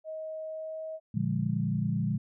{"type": "tone with pitch glide", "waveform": "sine", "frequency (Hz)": [631, 635.4], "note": ["D#5", "D#5"], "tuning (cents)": [24, 36], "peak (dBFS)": -35, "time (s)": [0.04, 1], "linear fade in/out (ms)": 50, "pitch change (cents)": 12, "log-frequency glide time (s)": [0.45, 0.83]}
{"type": "chord", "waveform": "sine", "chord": "Bb dominant seventh", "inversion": "none", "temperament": "equal with one note detuned", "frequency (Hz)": [116.54, 146.83, 174.61, 205.4], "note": ["Bb2", "D3", "F3", "Ab3"], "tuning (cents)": [0, 0, 0, -19], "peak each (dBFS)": -32, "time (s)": [1.14, 2.18], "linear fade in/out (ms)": 10}
{"effects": []}